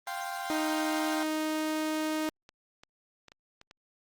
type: chord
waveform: 30% pulse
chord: F suspended second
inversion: none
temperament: equal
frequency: 698.5 / 784 / 1046.5 Hz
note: F5 / G5 / C6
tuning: 0 / 0 / 0 cents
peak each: -36 / -34 / -38 dBFS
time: 0.07-1.23 s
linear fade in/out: 2 ms
type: tone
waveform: sawtooth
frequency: 311.1 Hz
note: D#4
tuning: in tune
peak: -25 dBFS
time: 0.5-2.29 s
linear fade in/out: 0 ms
type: clicks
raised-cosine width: 0.2 ms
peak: -33 dBFS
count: 8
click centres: 1.693 / 2.012 / 2.491 / 2.835 / 3.283 / 3.319 / 3.614 / 3.711 s
effects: Opus 24 kbps